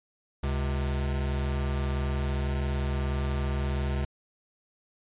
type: tone pair together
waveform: square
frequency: 69.5 / 131.2 Hz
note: C#2 / C3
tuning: +5 / +5 cents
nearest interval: major seventh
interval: 1100 cents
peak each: -28 / -34 dBFS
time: 0.43-4.05 s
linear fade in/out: 5 ms
effects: resampled to 8000 Hz